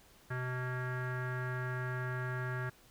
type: tone with low-pass filter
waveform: square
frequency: 126.5 Hz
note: B2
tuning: 42 cents sharp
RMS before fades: -37 dBFS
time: 0.3-2.7 s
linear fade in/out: 10 ms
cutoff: 1600 Hz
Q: 6.4
effects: pink hiss -62 dBFS RMS until 2.9 s